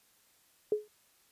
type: tone with exponential decay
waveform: sine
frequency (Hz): 422.5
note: G#4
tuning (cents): +30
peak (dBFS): -22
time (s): 0.72-0.88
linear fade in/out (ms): 2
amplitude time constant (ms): 34
effects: white hiss -67 dBFS RMS until 1.31 s + resampled to 32000 Hz